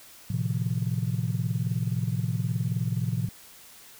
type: chord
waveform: sine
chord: F dominant seventh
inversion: first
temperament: equal with one note detuned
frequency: 111.79 / 130.81 / 155.56 / 174.61 Hz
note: A2 / C3 / Eb3 / F3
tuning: +28 / 0 / 0 / 0 cents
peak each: -28 / -29 / -34 / -31 dBFS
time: 0.3-3.29 s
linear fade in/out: 5 ms
effects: tanh soft clip ceiling -16 dBFS + white hiss -50 dBFS RMS until 3.99 s